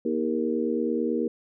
harmonic tone with a mistuned harmonic, 79.7 Hz, D#2, 42 cents sharp, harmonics 3 / 4 / 5 / 6, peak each -28 / -29 / -30 / -29 dBFS, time 0.05-1.28 s, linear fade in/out 5 ms, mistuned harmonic 6, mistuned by -38 cents, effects none

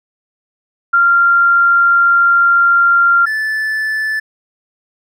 sine / triangle tone pair in turn, 1387 / 1747.5 Hz, F6 / A6, -12 / -12 cents, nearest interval major third, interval 400 cents, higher second, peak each -7 / -13 dBFS, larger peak first, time 0.93-3.26 / 3.26-4.2 s, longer first, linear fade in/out 10 ms, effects none

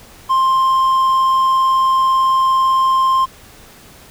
triangle tone, 1053 Hz, C6, 11 cents sharp, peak -9 dBFS, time 0.29-3.26 s, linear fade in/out 20 ms, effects pink hiss -42 dBFS RMS until 4.1 s

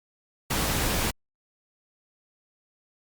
pink noise, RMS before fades -26 dBFS, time 0.5-1.11 s, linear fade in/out 10 ms, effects Opus 48 kbps

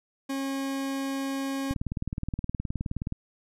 40% pulse tone, 272 Hz, C#4, 33 cents flat, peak -28 dBFS, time 0.29-1.74 s, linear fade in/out 10 ms
click train, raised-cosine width 5 ms, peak -18 dBFS, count 28, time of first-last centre 1.71-3.124 s, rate 19.1 Hz
effects resampled to 32000 Hz

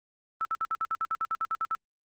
sine tone bursts, 1318.5 Hz, E6, in tune, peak -26 dBFS, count 14, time 0.41-1.75 s, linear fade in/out 0 ms, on 40 ms, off 60 ms, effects Opus 32 kbps

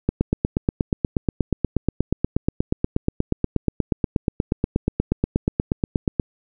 click train, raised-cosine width 3 ms, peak -5 dBFS, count 52, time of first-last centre 0.09-6.198 s, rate 8.35 Hz, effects none

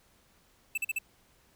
square tone bursts, 2637 Hz, E7, in tune, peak -29 dBFS, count 4, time 0.75-0.987 s, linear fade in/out 5 ms, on 27 ms, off 43 ms, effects pink hiss -65 dBFS RMS until 1.55 s

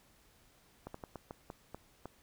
slowing click train, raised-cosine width 1 ms, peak -29 dBFS, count 8, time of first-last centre 0.87-2.056 s, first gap 74 ms, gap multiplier 1.27, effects pink hiss -66 dBFS RMS until 2.22 s

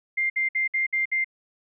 sine tone bursts, 2100 Hz, C7, 6 cents sharp, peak -21 dBFS, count 6, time 0.17-1.245 s, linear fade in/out 10 ms, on 130 ms, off 59 ms, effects none

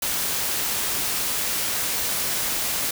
white noise, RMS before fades -25 dBFS, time 0.02-2.91 s, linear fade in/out 5 ms, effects none

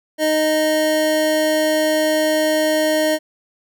square tone pair together, 310 / 620 Hz, D#4 / D#5, -6 / -6 cents, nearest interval octave, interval 1200 cents, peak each -21 / -17 dBFS, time 0.18-3.19 s, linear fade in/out 50 ms, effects none

